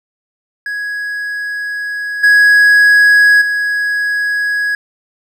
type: tone with level steps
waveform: triangle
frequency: 1665 Hz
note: G#6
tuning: 4 cents sharp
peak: -16 / -3 / -11 dBFS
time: 0.66-4.75 s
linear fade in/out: 2 ms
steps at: 2.23 / 3.41 s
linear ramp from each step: 10 ms
effects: none